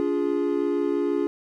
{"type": "chord", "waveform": "triangle", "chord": "D diminished", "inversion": "none", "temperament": "equal with one note detuned", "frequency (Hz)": [286.5, 349.2, 415.3], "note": ["D4", "F4", "Ab4"], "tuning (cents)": [-43, 0, 0], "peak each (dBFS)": -24, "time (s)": [0, 1.27], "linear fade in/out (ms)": 0, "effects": []}